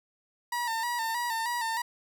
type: tone with vibrato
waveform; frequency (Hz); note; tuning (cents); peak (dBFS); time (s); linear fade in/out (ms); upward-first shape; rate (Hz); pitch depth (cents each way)
30% pulse; 932.3; A#5; 0; -26; 0.52-1.82; 5; square; 3.2; 56
effects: none